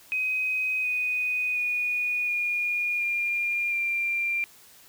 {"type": "tone with pitch steps", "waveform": "sine", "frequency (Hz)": [2518, 2489, 2460, 2432, 2404, 2377], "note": ["D#7", "D#7", "D#7", "D#7", "D7", "D7"], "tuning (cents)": [20, 0, -20, -40, 40, 20], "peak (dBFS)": -24, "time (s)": [0.12, 4.44], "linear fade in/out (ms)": 0, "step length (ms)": 720, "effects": ["white hiss -53 dBFS RMS until 4.88 s"]}